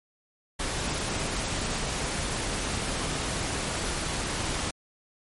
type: noise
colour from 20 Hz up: pink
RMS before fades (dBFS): -30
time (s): 0.59-4.71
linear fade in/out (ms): 10
effects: MP3 48 kbps